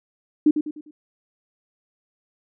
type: tone with echo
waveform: sine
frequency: 301.9 Hz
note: D4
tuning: 48 cents sharp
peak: -11 dBFS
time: 0.46-0.51 s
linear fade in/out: 5 ms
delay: 100 ms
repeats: 4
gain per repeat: -8 dB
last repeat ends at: 0.91 s
effects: none